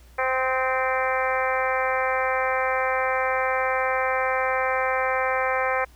harmonic tone with a mistuned harmonic, 260.2 Hz, C4, 9 cents flat, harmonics 2 / 3 / 4 / 5 / 6 / 7 / 8 / 9, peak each -26 / -28 / -29 / -30 / -31 / -31 / -32 / -33 dBFS, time 0.18-5.85 s, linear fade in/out 10 ms, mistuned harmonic 5, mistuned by -24 cents, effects added 60 Hz sine -48 dBFS peak until 5.95 s + pink hiss -57 dBFS RMS until 5.95 s

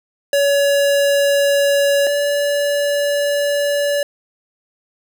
square tone pair in turn, 565 / 574.5 Hz, C#5 / D5, +33 / -38 cents, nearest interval unison, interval 29 cents, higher second, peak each -13 / -16 dBFS, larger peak first, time 0.33-2.07 / 2.07-4.03 s, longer second, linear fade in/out 2 ms, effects none

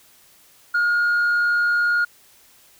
sine tone with frequency modulation, 1426 Hz, F6, 36 cents sharp, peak -14 dBFS, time 0.74-2.05 s, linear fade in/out 10 ms, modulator 78.1 Hz, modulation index 0.21, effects tanh soft clip ceiling -15 dBFS + white hiss -53 dBFS RMS until 2.79 s

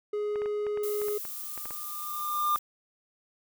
triangle tone, 417.4 Hz, G#4, 9 cents sharp, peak -26 dBFS, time 0.13-1.18 s, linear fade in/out 5 ms
clicks, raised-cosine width 0.5 ms, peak -27 dBFS, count 11, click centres 0.358 / 0.419 / 0.459 / 0.667 / 0.774 / 1.017 / 1.084 / 1.252 / 1.577 / 1.656 / 1.708 s
violet noise, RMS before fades -38 dBFS, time 0.83-2.59 s, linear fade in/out 5 ms
triangle tone with exponential growth, 1200 Hz, D6, 37 cents sharp, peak -20 dBFS, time 1.22-2.56 s, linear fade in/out 0 ms, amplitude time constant 290 ms
effects none

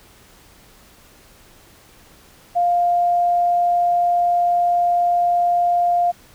sine tone, 701 Hz, F5, 6 cents sharp, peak -14 dBFS, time 2.55-6.12 s, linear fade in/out 20 ms, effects pink hiss -49 dBFS RMS until 6.34 s

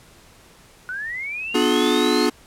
sine linear sweep, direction up, 1447 to 4300 Hz, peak -26 dBFS, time 0.89-2.26 s, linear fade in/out 0 ms
square chord, B diminished seventh, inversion none, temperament just, 246.9 / 296.3 / 355.6 / 426.7 Hz, B3 / D4 / F4 / Ab4, 0 / +15 / +31 / +47 cents, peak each -23 dBFS, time 1.54-2.3 s, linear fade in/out 10 ms
effects pink hiss -50 dBFS RMS until 2.46 s + low-pass 12000 Hz 12 dB/octave

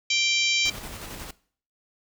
harmonic tone, 784 Hz, G5, in tune, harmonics 3 / 4 / 5 / 6 / 7 / 8 / 9, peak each -25 / -27 / -29 / -31 / -32 / -33 / -34 dBFS, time 0.1-0.7 s, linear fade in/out 5 ms
pink noise with tremolo, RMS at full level -37 dBFS, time 0.65-1.31 s, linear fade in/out 5 ms, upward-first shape square, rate 11 Hz, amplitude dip 30%
effects noise-tail reverb RT60 0.5 s tail -20 dB re dry

